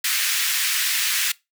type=high-pass noise; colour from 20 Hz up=pink; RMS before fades=-22 dBFS; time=0.04-1.32 s; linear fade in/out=5 ms; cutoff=1700 Hz; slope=24 dB/octave; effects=noise-tail reverb RT60 0.2 s tail -21 dB re dry